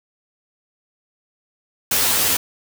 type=noise with comb filter; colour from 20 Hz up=white; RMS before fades=-18 dBFS; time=1.91-2.37 s; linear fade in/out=5 ms; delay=11 ms; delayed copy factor=+0.8; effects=none